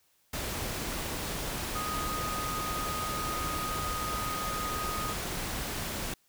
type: tone in noise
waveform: sine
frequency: 1244.5 Hz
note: D#6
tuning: in tune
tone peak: -34 dBFS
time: 1.75-5.13 s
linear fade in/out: 5 ms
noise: pink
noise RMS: -35 dBFS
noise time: 0.33-6.14 s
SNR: -2 dB
effects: white hiss -69 dBFS RMS until 6.28 s

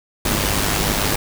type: noise with amplitude modulation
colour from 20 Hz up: pink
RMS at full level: -17 dBFS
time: 0.25-1.16 s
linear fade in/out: 5 ms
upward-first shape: sine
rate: 102 Hz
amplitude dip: 55%
effects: none

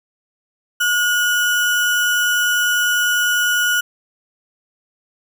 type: tone with sample-and-hold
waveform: sine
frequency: 1445 Hz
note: F#6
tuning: 41 cents flat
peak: -14 dBFS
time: 0.8-3.81 s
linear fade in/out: 10 ms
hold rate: 4410 Hz
effects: none

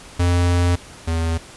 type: tone pair in turn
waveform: square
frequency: 87.9 / 82.23 Hz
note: F2 / E2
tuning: +12 / -4 cents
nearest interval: minor second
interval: 116 cents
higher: first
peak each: -15 / -19 dBFS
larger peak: first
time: 0.19-0.76 / 1.07-1.38 s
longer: first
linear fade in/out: 10 ms
effects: pink hiss -41 dBFS RMS until 1.56 s + resampled to 24000 Hz

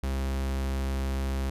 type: tone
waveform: 45% pulse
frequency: 66.9 Hz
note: C2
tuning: 39 cents sharp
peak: -27 dBFS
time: 0.03-1.5 s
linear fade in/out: 5 ms
effects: resampled to 32000 Hz

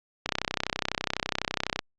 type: click train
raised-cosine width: 0.2 ms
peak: -8 dBFS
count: 50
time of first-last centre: 0.26-1.791 s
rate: 32 Hz
effects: low-pass 5000 Hz 12 dB/octave + Opus 48 kbps

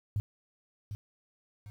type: tone with echo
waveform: sine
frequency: 103.83 Hz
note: G#2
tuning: in tune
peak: -27 dBFS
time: 0.16-0.2 s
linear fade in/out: 0 ms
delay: 750 ms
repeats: 2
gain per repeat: -8 dB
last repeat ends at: 1.7 s
effects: 10-bit

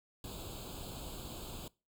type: noise with comb filter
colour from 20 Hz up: pink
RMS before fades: -45 dBFS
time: 0.24-1.68 s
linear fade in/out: 2 ms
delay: 0.26 ms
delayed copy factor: +1
effects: noise-tail reverb RT60 0.3 s tail -23 dB re dry

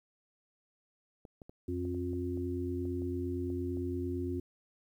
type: clicks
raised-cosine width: 2 ms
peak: -35 dBFS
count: 11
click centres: 1.252 / 1.418 / 1.495 / 1.852 / 1.946 / 2.133 / 2.374 / 2.854 / 3.02 / 3.502 / 3.771 s
type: harmonic tone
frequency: 88.8 Hz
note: F2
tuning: 29 cents sharp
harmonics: 1 / 3 / 4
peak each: -37 / -37 / -37 dBFS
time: 1.68-4.4 s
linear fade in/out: 5 ms
effects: 11-bit

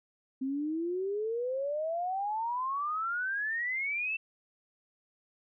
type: exponential sweep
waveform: sine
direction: up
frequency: 259.4 to 2688 Hz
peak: -30 dBFS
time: 0.41-4.17 s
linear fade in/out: 10 ms
effects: none

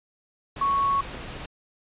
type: tone in noise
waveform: sine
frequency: 1108.7 Hz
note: C#6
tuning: in tune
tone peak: -20 dBFS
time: 0.61-1.01 s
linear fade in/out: 5 ms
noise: pink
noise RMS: -37 dBFS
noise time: 0.56-1.46 s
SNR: +14 dB
effects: resampled to 8000 Hz

